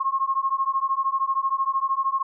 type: beating tone pair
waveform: sine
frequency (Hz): 1072 / 1085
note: C6 / C#6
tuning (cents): +42 / -37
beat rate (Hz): 13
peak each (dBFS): -24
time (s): 0-2.23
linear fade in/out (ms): 10
effects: none